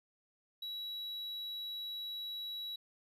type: tone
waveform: triangle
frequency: 3900 Hz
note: B7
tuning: 23 cents flat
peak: -38 dBFS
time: 0.62-2.76 s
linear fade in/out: 5 ms
effects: resampled to 32000 Hz